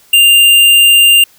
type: tone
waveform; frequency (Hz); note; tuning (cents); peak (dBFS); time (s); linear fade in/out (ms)
square; 2794; F7; 0; -4; 0.13-1.24; 5
effects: white hiss -46 dBFS RMS until 1.38 s